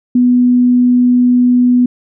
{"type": "tone", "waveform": "sine", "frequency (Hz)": 246.9, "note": "B3", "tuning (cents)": 0, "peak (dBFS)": -6, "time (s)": [0.15, 1.86], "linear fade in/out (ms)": 5, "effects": []}